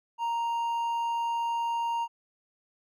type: tone with hard clipping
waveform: triangle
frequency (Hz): 932.3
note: A#5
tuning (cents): 0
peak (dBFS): -28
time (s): 0.18-2.08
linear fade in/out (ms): 50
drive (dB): 7
effects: none